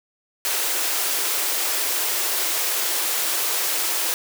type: high-pass noise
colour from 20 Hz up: white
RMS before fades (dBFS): -23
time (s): 0.45-4.14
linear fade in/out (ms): 0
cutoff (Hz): 310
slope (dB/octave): 96
effects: none